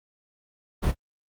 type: noise with echo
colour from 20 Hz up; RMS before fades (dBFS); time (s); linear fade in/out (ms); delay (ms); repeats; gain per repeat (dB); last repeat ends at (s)
brown; -23; 0.82-0.92; 20; 28; 1; -13; 0.948
effects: Opus 32 kbps